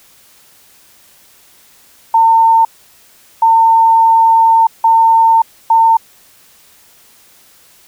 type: tone bursts at uneven times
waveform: sine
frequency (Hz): 905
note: A5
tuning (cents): +48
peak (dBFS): -5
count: 4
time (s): 2.14-2.65 / 3.42-4.67 / 4.84-5.42 / 5.7-5.97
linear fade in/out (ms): 5
effects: white hiss -46 dBFS RMS until 7.87 s